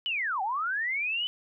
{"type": "linear two-way sweep", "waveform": "sine", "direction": "down then up", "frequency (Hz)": [3041, 739, 3041], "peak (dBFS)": -27, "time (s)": [0.06, 1.27], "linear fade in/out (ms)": 0, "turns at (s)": 0.42, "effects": []}